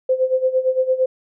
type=tone with tremolo; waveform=sine; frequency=517 Hz; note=C5; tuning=21 cents flat; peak=-12 dBFS; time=0.09-1.06 s; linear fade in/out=5 ms; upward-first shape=sine; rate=8.8 Hz; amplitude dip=80%; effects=none